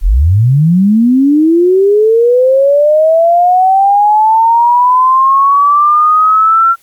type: linear sweep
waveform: sine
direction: up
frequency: 32.43 to 1366 Hz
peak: -4 dBFS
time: 0.01-6.76 s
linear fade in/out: 50 ms
effects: white hiss -49 dBFS RMS until 6.82 s + MP3 96 kbps